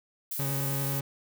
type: noise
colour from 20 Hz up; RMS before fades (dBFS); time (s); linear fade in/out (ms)
violet; -34; 0.31-1; 5
type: tone with vibrato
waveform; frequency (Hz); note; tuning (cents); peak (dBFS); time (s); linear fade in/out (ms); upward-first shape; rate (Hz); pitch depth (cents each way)
40% pulse; 137.9; C#3; -9; -29; 0.39-1.01; 5; triangle; 10; 20
effects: none